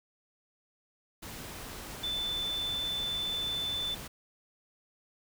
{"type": "tone in noise", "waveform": "sine", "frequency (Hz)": 3520, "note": "A7", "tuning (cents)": 0, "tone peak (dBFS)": -31, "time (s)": [2.03, 3.95], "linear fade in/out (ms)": 10, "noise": "pink", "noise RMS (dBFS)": -43, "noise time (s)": [1.22, 4.08], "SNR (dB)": 9, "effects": []}